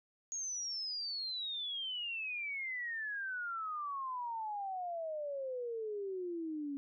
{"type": "exponential sweep", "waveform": "sine", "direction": "down", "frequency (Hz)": [6645, 276.5], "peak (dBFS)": -37, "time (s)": [0.32, 6.77], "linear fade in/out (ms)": 0, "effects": []}